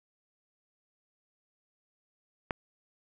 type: click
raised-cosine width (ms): 0.5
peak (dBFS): -15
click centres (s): 2.508
effects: none